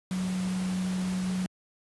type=tone in noise; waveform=sine; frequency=185 Hz; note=F#3; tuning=in tune; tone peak=-27 dBFS; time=0.11-1.46 s; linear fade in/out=0 ms; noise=pink; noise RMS=-40 dBFS; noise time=0.11-1.46 s; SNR=+10 dB; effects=high-pass 80 Hz 12 dB/octave + resampled to 24000 Hz